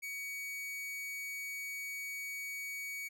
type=tone; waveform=45% pulse; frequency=2250 Hz; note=C#7; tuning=25 cents sharp; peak=-39 dBFS; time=0.02-3.09 s; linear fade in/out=20 ms; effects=none